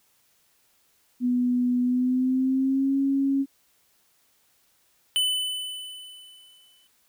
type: tone with pitch glide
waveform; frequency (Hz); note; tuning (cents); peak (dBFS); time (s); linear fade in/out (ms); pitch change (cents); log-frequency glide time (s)
sine; 246.9 to 274; B3 to C#4; 0 to -20; -20; 1.2-3.46; 50; +180; 1.81-2.97
type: tone with exponential decay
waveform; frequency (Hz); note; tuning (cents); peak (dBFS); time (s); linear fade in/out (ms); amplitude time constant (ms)
square; 3007; F#7; +27; -20; 5.16-6.87; 0; 370
effects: white hiss -65 dBFS RMS until 7.08 s